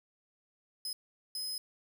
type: tone bursts at uneven times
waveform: sawtooth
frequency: 5070 Hz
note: D#8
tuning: 32 cents sharp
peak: -33 dBFS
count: 2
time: 0.85-0.93 / 1.35-1.58 s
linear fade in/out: 2 ms
effects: 10-bit